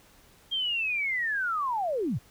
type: linear sweep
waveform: sine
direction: down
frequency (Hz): 3228 to 81.1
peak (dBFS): -26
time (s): 0.51-2.19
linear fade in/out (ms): 20
effects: pink hiss -58 dBFS RMS until 2.3 s